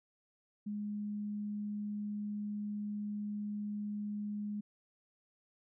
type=tone; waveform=sine; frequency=207.7 Hz; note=G#3; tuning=in tune; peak=-36 dBFS; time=0.66-4.61 s; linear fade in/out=10 ms; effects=none